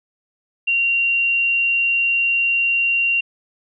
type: tone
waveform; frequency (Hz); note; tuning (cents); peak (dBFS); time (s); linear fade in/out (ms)
sine; 2760; F7; -21; -15; 0.67-3.21; 10
effects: none